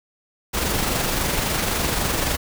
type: noise with amplitude modulation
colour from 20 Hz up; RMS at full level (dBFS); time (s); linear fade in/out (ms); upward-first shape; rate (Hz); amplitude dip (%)
pink; -21; 0.53-2.37; 20; sine; 23.7; 35
effects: none